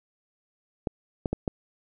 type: clicks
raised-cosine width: 2 ms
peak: -13 dBFS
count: 4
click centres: 0.872 / 1.258 / 1.33 / 1.478 s
effects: none